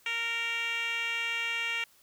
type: tone with band-pass filter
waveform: 10% pulse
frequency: 463.2 Hz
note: A#4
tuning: 11 cents flat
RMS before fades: -32 dBFS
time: 0.06-1.84 s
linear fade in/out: 2 ms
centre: 2600 Hz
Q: 2.9
effects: white hiss -62 dBFS RMS until 2.02 s